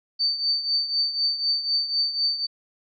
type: tone with tremolo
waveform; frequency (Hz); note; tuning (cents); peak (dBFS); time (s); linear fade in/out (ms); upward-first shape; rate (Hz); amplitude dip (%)
sine; 4574; D8; -47; -18; 0.19-2.47; 20; triangle; 4; 75
effects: none